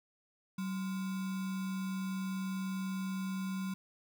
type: tone with sample-and-hold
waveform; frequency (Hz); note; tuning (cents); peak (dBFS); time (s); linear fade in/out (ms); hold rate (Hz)
sine; 189.7; F#3; +43; -34; 0.58-3.74; 5; 1225
effects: none